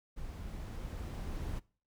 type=noise with level ramp; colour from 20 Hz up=brown; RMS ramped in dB=-44 to -38 dBFS; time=0.16-1.6 s; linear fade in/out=20 ms; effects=noise-tail reverb RT60 0.4 s tail -22 dB re dry